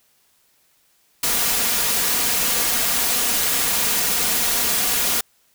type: noise with comb filter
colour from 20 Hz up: white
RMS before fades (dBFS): -20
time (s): 1.23-5.21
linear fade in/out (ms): 5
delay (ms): 4.2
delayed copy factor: +0.5
effects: white hiss -61 dBFS RMS until 5.54 s